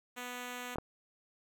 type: tone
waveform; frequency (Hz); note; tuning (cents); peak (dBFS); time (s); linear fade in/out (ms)
5% pulse; 246.9; B3; 0; -29; 0.16-0.76; 20
type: clicks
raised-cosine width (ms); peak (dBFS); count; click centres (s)
1; -21; 2; 0.758 / 0.784
effects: none